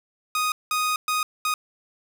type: tone bursts at uneven times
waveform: sawtooth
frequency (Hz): 1244.5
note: D#6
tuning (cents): 0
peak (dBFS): -18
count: 4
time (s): 0.35-0.52 / 0.71-0.96 / 1.08-1.23 / 1.45-1.54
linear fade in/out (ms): 2
effects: none